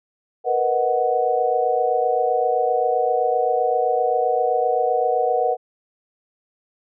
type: chord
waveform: sine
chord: B major seventh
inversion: third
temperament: equal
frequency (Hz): 466.2 / 493.9 / 622.3 / 740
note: A#4 / B4 / D#5 / F#5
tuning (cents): 0 / 0 / 0 / 0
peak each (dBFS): -24 / -22 / -26 / -20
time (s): 0.44-5.57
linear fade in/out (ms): 50
effects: none